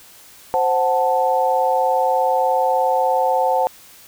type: chord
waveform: sine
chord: F# diminished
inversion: second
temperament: equal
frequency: 523.3 / 740 / 880 Hz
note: C5 / F#5 / A5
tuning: 0 / 0 / 0 cents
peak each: -19 dBFS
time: 0.54-3.67 s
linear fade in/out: 0 ms
effects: white hiss -45 dBFS RMS until 4.07 s